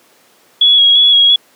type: tone with vibrato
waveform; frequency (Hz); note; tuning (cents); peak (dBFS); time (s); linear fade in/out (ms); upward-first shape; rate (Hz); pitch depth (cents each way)
sine; 3342; G#7; +10; -5; 0.61-1.36; 5; square; 2.9; 18
effects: pink hiss -49 dBFS RMS until 1.55 s + high-pass 300 Hz 12 dB/octave